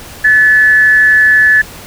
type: tone with frequency modulation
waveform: sine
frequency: 1728 Hz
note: A6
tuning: 32 cents flat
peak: -4 dBFS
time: 0.24-1.62 s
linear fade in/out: 10 ms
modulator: 200 Hz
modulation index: 0.3
effects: pink hiss -31 dBFS RMS until 1.86 s